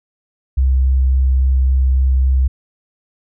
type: tone with vibrato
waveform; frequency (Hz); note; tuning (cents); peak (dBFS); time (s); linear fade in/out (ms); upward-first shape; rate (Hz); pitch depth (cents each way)
sine; 65.41; C2; 0; -10; 0.57-2.48; 10; sine; 3.6; 8
effects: none